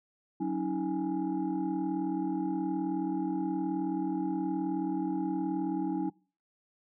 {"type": "tone cluster", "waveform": "sine", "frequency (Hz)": [185.1, 280.6, 319.5, 828], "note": ["F#3", "C#4", "D#4", "G#5"], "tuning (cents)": [1, 21, 46, -5], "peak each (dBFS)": [-35, -33, -31, -39], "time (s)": [0.4, 6.1], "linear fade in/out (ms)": 10, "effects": ["noise-tail reverb RT60 0.4 s tail -24 dB re dry", "tanh soft clip ceiling -22 dBFS"]}